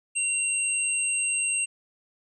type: tone pair together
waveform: sine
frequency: 2750 / 8251 Hz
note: F7 / C9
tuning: -27 / -25 cents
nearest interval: octave + perfect fifth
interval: 1902 cents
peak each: -28 / -25 dBFS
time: 0.15-1.66 s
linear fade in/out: 20 ms
effects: none